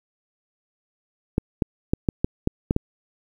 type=clicks; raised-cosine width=3 ms; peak=-6 dBFS; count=8; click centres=1.381 / 1.622 / 1.935 / 2.088 / 2.245 / 2.474 / 2.709 / 2.764 s; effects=8-bit